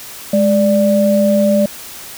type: tone pair together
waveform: sine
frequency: 207.6 / 587.3 Hz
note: G#3 / D5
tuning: 0 / 0 cents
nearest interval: octave + tritone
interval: 1800 cents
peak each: -12 dBFS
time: 0.33-1.66 s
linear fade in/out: 5 ms
effects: white hiss -32 dBFS RMS until 2.17 s